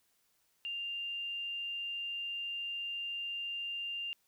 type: tone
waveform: sine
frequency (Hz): 2794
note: F7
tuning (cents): 0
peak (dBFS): -36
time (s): 0.65-4.13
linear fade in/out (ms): 0
effects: white hiss -74 dBFS RMS until 4.27 s